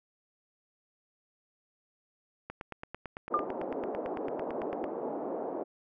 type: click train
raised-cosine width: 0.5 ms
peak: -24 dBFS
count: 22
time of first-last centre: 2.5-4.841 s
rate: 8.97 Hz
type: band-pass noise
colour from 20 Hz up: pink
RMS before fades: -36 dBFS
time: 3.3-5.64 s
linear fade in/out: 20 ms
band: 290 to 770 Hz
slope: 24 dB/octave
type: tone with exponential decay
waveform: sine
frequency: 1201 Hz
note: D6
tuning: 38 cents sharp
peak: -21 dBFS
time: 3.34-3.5 s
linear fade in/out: 1 ms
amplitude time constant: 33 ms
effects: none